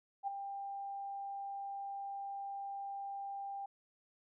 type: tone with ADSR envelope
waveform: sine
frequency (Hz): 794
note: G5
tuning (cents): +22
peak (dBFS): -32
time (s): 0.23-3.66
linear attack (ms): 45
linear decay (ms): 9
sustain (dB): -8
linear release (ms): 6
effects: none